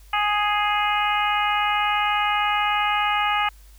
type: harmonic tone with a mistuned harmonic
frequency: 415.3 Hz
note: G#4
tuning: in tune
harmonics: 2 / 3 / 4 / 5 / 6 / 7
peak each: -23 / -24 / -30 / -28 / -29 / -29 dBFS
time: 0.13-3.49 s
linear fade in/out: 5 ms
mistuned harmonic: 5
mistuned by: +19 cents
effects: added 50 Hz sine -45 dBFS peak until 3.78 s + white hiss -56 dBFS RMS until 3.78 s